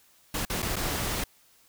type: noise with dropouts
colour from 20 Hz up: pink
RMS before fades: -30 dBFS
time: 0.34-1.24 s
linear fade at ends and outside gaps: 5 ms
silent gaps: 0.452-0.498 / 0.622-0.626 / 0.759-0.764 s
effects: white hiss -61 dBFS RMS until 1.68 s